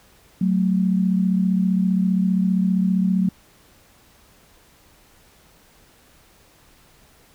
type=tone pair together; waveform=sine; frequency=185.84 / 221 Hz; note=F#3 / A3; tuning=+8 / +8 cents; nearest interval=minor third; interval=300 cents; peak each=-17 / -23 dBFS; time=0.41-3.29 s; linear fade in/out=5 ms; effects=pink hiss -54 dBFS RMS until 7.34 s